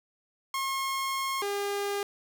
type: tone pair in turn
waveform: sawtooth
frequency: 1078 / 403.8 Hz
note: C#6 / G#4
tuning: -49 / -49 cents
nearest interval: octave + perfect fourth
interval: 1700 cents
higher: first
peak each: -25 dBFS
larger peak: neither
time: 0.54-1.42 / 1.42-2.03 s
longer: first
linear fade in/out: 2 ms
effects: none